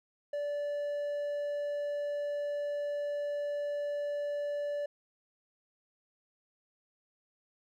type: tone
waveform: triangle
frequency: 581 Hz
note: D5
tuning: 19 cents flat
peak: -30 dBFS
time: 0.33-4.86 s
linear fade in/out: 5 ms
effects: none